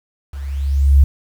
sine tone with level ramp, 69.3 Hz, C#2, in tune, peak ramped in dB -26 to -4 dBFS, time 0.33-1.04 s, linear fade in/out 5 ms, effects 7-bit

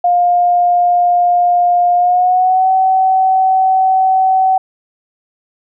sine tone with pitch glide, 707 to 757.7 Hz, F5 to F#5, +21 to +41 cents, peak -8 dBFS, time 0.04-4.58 s, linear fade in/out 5 ms, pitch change +120 cents, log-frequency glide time 1.95-2.7 s, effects none

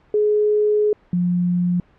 sine tone pair in turn, 420.9 / 177.17 Hz, G#4 / F3, +23 / +25 cents, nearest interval octave + minor third, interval 1498 cents, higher first, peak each -14 / -16 dBFS, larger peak first, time 0.14-0.93 / 1.13-1.8 s, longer first, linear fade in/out 2 ms, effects pink hiss -55 dBFS RMS until 1.98 s + low-pass 2000 Hz 12 dB/octave

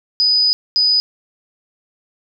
sine tone bursts at uneven times, 4978 Hz, D#8, in tune, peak -11 dBFS, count 2, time 0.2-0.53 / 0.76-1 s, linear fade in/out 0 ms, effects none

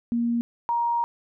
sine tone pair in turn, 235.4 / 941.6 Hz, A#3 / A#5, +17 / +17 cents, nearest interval 2 octaves, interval 2400 cents, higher second, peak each -21 dBFS, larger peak neither, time 0.12-0.41 / 0.69-1.04 s, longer second, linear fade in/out 0 ms, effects none

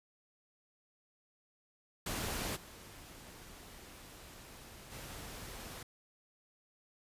pink noise with level steps, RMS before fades -38 / -53 / -47 dBFS, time 2.06-5.83 s, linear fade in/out 5 ms, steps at 2.55 / 4.91 s, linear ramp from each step 20 ms, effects resampled to 32000 Hz

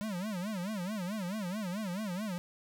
square tone with vibrato, 196 Hz, G3, in tune, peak -35 dBFS, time 0.01-2.38 s, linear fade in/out 0 ms, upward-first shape sine, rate 4.6 Hz, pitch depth 210 cents each way, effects none

